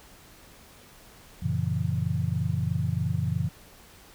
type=chord; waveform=sine; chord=F# dominant seventh; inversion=none; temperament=just; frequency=92.5 / 115.62 / 138.75 / 166.5 Hz; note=F#2 / A#2 / C#3 / E3; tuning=0 / -14 / +2 / +18 cents; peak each=-30 dBFS; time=1.42-3.49 s; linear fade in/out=10 ms; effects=pink hiss -52 dBFS RMS until 4.14 s